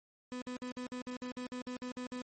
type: tone bursts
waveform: 35% pulse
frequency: 250 Hz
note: B3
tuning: 21 cents sharp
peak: -37 dBFS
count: 13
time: 0.32-2.217 s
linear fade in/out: 0 ms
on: 97 ms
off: 53 ms
effects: MP3 32 kbps